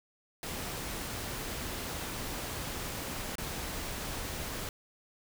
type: noise with dropouts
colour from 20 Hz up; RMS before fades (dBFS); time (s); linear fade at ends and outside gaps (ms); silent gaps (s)
pink; -38; 0.43-4.69; 1; 3.355-3.382
effects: none